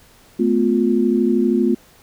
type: tone cluster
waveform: sine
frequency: 218.2 / 250.9 / 353.5 Hz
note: A3 / B3 / F4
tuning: -14 / +28 / +21 cents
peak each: -18 dBFS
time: 0.39-1.75 s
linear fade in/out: 10 ms
effects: pink hiss -50 dBFS RMS until 2.02 s

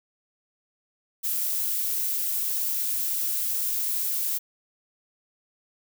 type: noise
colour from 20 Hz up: violet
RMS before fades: -27 dBFS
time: 1.23-4.39 s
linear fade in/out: 20 ms
effects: none

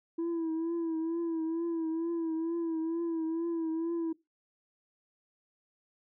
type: tone with vibrato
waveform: sine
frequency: 329.6 Hz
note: E4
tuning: in tune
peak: -27 dBFS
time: 0.18-4.13 s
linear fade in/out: 10 ms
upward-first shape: triangle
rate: 2.2 Hz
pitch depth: 58 cents each way
effects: noise-tail reverb RT60 0.2 s tail -21 dB re dry + tanh soft clip ceiling -29 dBFS

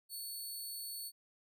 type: tone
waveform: 10% pulse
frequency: 4435 Hz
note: C#8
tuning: in tune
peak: -35 dBFS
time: 0.09-1.12 s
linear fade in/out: 50 ms
effects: none

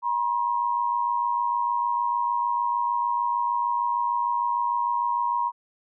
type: tone pair together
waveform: sine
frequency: 959 / 1065.6 Hz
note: A#5 / C6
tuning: +49 / +31 cents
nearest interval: major second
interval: 182 cents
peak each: -23 / -28 dBFS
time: 0.02-5.52 s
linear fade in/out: 50 ms
effects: none

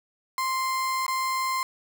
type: tone with dropouts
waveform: 35% pulse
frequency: 1046.5 Hz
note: C6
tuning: in tune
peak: -23 dBFS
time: 0.38-1.63 s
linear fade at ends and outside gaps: 1 ms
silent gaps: 1.065-1.08 s
effects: none

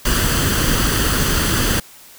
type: noise with comb filter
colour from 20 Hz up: pink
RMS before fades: -17 dBFS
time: 0.05-1.8 s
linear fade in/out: 5 ms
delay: 0.65 ms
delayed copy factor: +0.55
effects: white hiss -43 dBFS RMS until 2.18 s

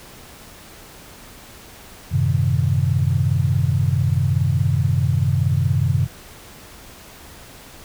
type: chord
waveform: sine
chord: F# diminished seventh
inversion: none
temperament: equal with one note detuned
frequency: 93.63 / 110 / 130.81 / 155.56 Hz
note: F#2 / A2 / C3 / Eb3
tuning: +21 / 0 / 0 / 0 cents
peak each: -20 / -24 / -19 / -23 dBFS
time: 2.11-6.07 s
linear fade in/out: 20 ms
effects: pink hiss -42 dBFS RMS until 7.84 s

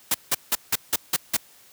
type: noise bursts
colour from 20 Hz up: white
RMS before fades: -21 dBFS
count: 7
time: 0.11-1.368 s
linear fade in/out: 5 ms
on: 34 ms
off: 170 ms
effects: white hiss -53 dBFS RMS until 1.72 s + high-pass 60 Hz 12 dB/octave

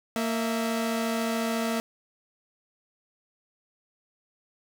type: tone pair together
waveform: sawtooth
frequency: 229.7 / 655 Hz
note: A#3 / E5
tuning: -25 / -11 cents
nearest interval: octave + tritone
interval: 1814 cents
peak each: -23 / -28 dBFS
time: 0.16-1.8 s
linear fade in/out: 0 ms
effects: none

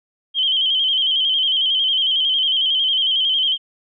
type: tone with vibrato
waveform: sine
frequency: 3136 Hz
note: G7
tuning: in tune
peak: -15 dBFS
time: 0.34-3.58 s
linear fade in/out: 50 ms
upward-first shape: square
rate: 11 Hz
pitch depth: 48 cents each way
effects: none

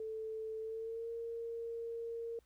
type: tone with pitch glide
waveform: sine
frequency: 440 to 462.1 Hz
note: A4 to A#4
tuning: 0 to -15 cents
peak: -39 dBFS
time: 0-2.39 s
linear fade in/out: 2 ms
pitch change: +85 cents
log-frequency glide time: 0.6-1.1 s
effects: added 60 Hz sine -70 dBFS peak until 2.45 s + pink hiss -75 dBFS RMS until 2.45 s

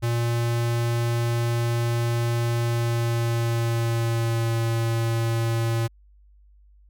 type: tone with pitch glide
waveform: square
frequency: 117.8 to 114.98 Hz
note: A#2 to A#2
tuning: +19 to -23 cents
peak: -22 dBFS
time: 0.02-5.88 s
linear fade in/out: 20 ms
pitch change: -42 cents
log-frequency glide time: 2.62-4.55 s
effects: added 50 Hz sine -51 dBFS peak until 6.89 s

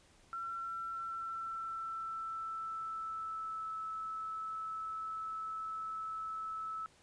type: tone with pitch glide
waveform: sine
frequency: 1354 to 1306.4 Hz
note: E6 to E6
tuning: +46 to -16 cents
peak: -38 dBFS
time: 0.33-6.86 s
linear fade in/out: 0 ms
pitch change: -62 cents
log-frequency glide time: 0.53-3.77 s
effects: pink hiss -65 dBFS RMS until 7.02 s + resampled to 22050 Hz

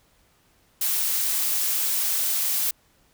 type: noise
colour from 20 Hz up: blue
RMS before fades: -24 dBFS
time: 0.81-2.71 s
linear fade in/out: 5 ms
effects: pink hiss -62 dBFS RMS until 3.13 s

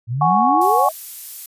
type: exponential sweep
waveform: sine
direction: up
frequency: 110 to 661 Hz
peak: -19 dBFS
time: 0.07-0.92 s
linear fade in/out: 50 ms
type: chord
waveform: sine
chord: F# suspended second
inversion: none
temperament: equal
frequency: 740 / 830.6 / 1108.7 Hz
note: F#5 / G#5 / C#6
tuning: 0 / 0 / 0 cents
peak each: -17 dBFS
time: 0.21-0.89 s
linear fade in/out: 5 ms
type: noise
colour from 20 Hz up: violet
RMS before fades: -30 dBFS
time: 0.61-1.46 s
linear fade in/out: 5 ms
effects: resampled to 32000 Hz

